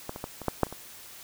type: clicks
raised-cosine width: 1 ms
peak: -19 / -23 / -19 / -24 / -11 / -7 / -28 / -24 dBFS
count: 8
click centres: 0.094 / 0.161 / 0.241 / 0.417 / 0.483 / 0.633 / 0.668 / 0.726 s
effects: white hiss -47 dBFS RMS until 1.23 s